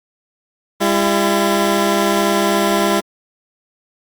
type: tone pair together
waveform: 15% pulse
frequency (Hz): 200.9 / 338.4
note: G3 / E4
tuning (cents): +43 / +45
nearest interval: major sixth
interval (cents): 902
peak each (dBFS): -10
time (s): 0.8-3.01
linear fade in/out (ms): 20
effects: Opus 48 kbps